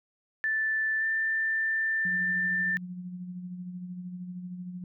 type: tone with pitch glide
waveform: sine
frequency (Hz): 1760 to 1780.5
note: A6 to A6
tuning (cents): 0 to +20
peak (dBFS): -25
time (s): 0.44-2.77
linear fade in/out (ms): 0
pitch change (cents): +20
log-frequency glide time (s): 0.99-1.04
type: tone with tremolo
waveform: sine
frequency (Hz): 180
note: F#3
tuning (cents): -47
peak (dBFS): -34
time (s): 2.05-4.84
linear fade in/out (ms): 2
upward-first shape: sine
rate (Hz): 13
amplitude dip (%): 45
effects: none